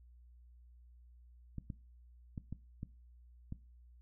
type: clicks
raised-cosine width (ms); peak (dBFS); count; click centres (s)
5; -29; 6; 1.583 / 1.702 / 2.378 / 2.526 / 2.831 / 3.524
effects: noise-tail reverb RT60 0.3 s tail -19 dB re dry + added 60 Hz sine -57 dBFS peak until 4.01 s